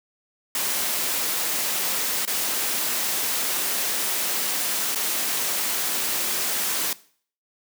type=noise with dropouts; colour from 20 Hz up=white; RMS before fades=-25 dBFS; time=0.55-6.93 s; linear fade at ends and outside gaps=2 ms; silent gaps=2.252-2.275 / 4.949-4.957 s; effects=noise-tail reverb RT60 0.5 s tail -19 dB re dry + high-pass 200 Hz 12 dB/octave